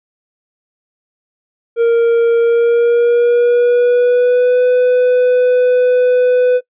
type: tone with pitch glide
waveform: triangle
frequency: 465.5 to 498.9 Hz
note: A#4 to B4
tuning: -2 to +17 cents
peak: -6 dBFS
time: 1.76-6.61 s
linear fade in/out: 50 ms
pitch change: +119 cents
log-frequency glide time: 2.4-4.64 s
effects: noise-tail reverb RT60 0.1 s tail -23 dB re dry + resampled to 8000 Hz